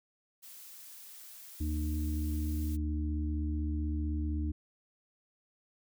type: noise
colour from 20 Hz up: blue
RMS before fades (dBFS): -50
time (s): 0.42-2.77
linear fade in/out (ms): 20
type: harmonic tone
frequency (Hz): 75.8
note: D#2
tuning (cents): -45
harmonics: 1 / 3 / 4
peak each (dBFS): -31 / -42 / -38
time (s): 1.6-4.52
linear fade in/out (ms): 10
effects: none

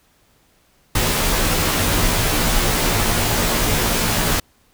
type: noise with comb filter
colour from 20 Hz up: pink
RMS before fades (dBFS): -18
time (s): 0.95-4.4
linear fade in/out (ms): 5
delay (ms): 15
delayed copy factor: -0.85
effects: pink hiss -58 dBFS RMS until 4.73 s

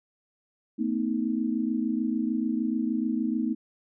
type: tone cluster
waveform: sine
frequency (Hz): 224.8 / 251.5 / 314.5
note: A3 / B3 / D#4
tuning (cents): +37 / +32 / +19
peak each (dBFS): -28 / -29 / -30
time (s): 0.78-3.55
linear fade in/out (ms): 20
effects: none

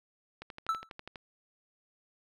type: click train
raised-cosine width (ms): 0.3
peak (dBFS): -27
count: 10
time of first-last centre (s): 0.42-1.158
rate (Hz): 12.2
type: tone with exponential decay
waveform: triangle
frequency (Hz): 1318.5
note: E6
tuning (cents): 0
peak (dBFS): -22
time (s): 0.69-0.89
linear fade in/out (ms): 1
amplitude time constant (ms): 43
effects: none

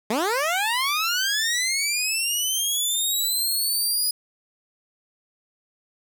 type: linear sweep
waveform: 15% pulse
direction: up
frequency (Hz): 200 to 4978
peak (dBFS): -15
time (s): 0.1-4.11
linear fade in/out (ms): 5
effects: none

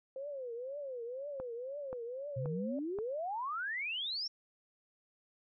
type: tone with vibrato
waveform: sine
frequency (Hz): 520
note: C5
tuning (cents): -11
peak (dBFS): -39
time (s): 0.16-2.79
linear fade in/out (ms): 2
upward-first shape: triangle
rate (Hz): 2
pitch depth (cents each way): 230
type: click train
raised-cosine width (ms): 1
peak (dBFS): -30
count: 4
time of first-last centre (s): 1.4-2.987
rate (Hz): 1.89
type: exponential sweep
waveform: sine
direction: up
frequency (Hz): 118.5 to 5588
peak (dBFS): -35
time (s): 2.36-4.28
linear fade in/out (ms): 10
effects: none

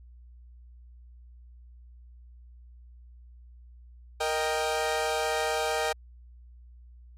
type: chord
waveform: sawtooth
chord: Eb major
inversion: second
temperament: equal with one note detuned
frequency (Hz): 466.2 / 622.3 / 786.7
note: Bb4 / Eb5 / G5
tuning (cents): 0 / 0 / +6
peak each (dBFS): -27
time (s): 4.2-5.93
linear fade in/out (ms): 10
effects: added 60 Hz sine -48 dBFS peak until 7.17 s + low-pass 11000 Hz 12 dB/octave

